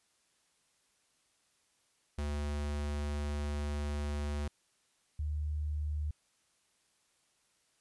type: tone pair in turn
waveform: square / sine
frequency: 73.2 / 75.13 Hz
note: D2 / D2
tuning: -5 / +40 cents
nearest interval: unison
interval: 45 cents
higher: second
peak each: -34 / -32 dBFS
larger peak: second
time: 2.18-4.48 / 5.19-6.11 s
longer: first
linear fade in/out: 5 ms
effects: white hiss -73 dBFS RMS until 7.8 s + resampled to 24000 Hz